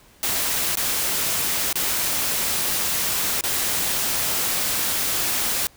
white noise with dropouts, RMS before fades -23 dBFS, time 0.23-5.67 s, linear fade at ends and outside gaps 0 ms, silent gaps 0.754-0.772 / 1.728-1.756 / 3.409-3.438 s, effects pink hiss -53 dBFS RMS until 5.76 s

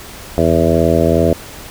harmonic tone with a mistuned harmonic, 82.41 Hz, E2, in tune, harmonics 1 / 2 / 3 / 4 / 5 / 6 / 7 / 8, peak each -18 / -18 / -18 / -18 / -18 / -18 / -18 / -18 dBFS, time 0.38-1.33 s, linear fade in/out 0 ms, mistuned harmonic 1, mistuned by +36 cents, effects pink hiss -33 dBFS RMS until 1.7 s

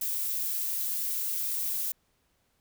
violet noise, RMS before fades -31 dBFS, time 0.01-1.92 s, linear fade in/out 5 ms, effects pink hiss -72 dBFS RMS until 2.6 s

